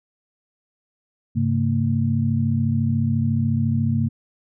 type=tone cluster; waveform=sine; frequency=101.3 / 135.4 / 227.3 Hz; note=G#2 / C#3 / A#3; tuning=-43 / -40 / -43 cents; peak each=-22 dBFS; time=1.35-4.09 s; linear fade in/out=20 ms; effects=none